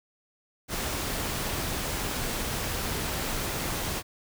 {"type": "noise", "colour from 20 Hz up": "pink", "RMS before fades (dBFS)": -31, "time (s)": [0.68, 4.03], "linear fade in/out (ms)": 50, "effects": []}